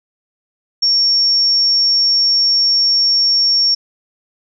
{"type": "tone", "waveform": "sine", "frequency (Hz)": 5500, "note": "F8", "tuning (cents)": -27, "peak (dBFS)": -10, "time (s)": [0.82, 3.75], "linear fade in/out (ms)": 10, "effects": []}